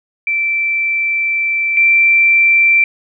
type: tone pair in turn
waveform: sine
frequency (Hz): 2336 / 2347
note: D7 / D7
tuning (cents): -10 / -2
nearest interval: unison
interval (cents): 8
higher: second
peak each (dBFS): -13 / -7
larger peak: second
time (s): 0.27-1.77 / 1.77-2.84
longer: first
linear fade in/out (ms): 2
effects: none